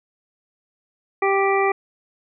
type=harmonic tone; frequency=392 Hz; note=G4; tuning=in tune; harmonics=1 / 2 / 3 / 5 / 6; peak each=-19 / -22 / -24 / -26 / -27 dBFS; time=1.22-1.72 s; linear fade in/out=5 ms; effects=none